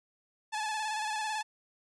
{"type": "tone with vibrato", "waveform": "sawtooth", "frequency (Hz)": 861, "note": "A5", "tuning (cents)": -38, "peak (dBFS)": -28, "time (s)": [0.52, 1.43], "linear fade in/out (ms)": 20, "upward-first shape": "square", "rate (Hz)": 18, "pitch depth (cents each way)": 34, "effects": ["resampled to 22050 Hz"]}